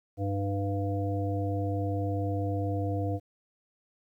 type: harmonic tone with a mistuned harmonic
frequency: 99 Hz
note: G2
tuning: 18 cents sharp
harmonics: 1 / 3 / 5 / 7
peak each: -29 / -34 / -36 / -37 dBFS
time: 0.17-3.2 s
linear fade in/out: 50 ms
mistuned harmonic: 3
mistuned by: +26 cents
effects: 11-bit